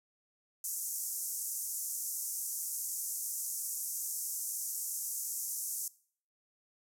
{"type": "band-pass noise", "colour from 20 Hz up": "white", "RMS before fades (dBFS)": -38, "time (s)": [0.64, 5.88], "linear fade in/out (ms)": 2, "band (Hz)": [5900, 14000], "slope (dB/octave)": 48, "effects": ["noise-tail reverb RT60 0.5 s tail -20 dB re dry"]}